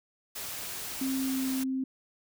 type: noise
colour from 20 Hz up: white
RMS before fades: -38 dBFS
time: 0.35-1.64 s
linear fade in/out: 10 ms
type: tone with pitch glide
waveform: sine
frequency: 265.6 to 263 Hz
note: C4 to C4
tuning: +26 to +9 cents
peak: -28 dBFS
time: 1.01-1.84 s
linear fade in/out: 5 ms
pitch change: -17 cents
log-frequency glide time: 1.26-1.41 s
effects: none